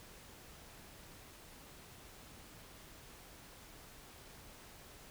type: silence
effects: pink hiss -56 dBFS RMS until 5.1 s